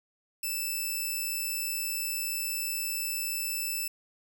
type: tone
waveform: 5% pulse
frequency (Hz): 2637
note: E7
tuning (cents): 0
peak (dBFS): -21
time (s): 0.43-3.88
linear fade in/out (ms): 5
effects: none